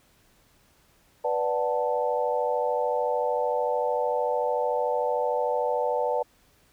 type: chord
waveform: sine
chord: B minor seventh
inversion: none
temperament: equal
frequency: 493.9 / 587.3 / 740 / 880 Hz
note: B4 / D5 / F#5 / A5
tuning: 0 / 0 / 0 / 0 cents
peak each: -27 / -28 / -32 / -29 dBFS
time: 1.24-6.23 s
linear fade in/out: 10 ms
effects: pink hiss -62 dBFS RMS until 6.72 s